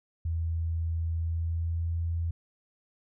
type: tone with pitch glide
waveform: sine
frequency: 82.41 to 83.75 Hz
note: E2 to E2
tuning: 0 to +28 cents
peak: -27 dBFS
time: 0.25-2.31 s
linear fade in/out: 5 ms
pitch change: +28 cents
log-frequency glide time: 1.16-1.94 s
effects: none